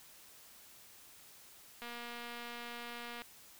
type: click train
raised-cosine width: 0.3 ms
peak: -30 dBFS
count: 334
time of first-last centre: 1.82-3.219 s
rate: 238 Hz
effects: white hiss -58 dBFS RMS until 3.59 s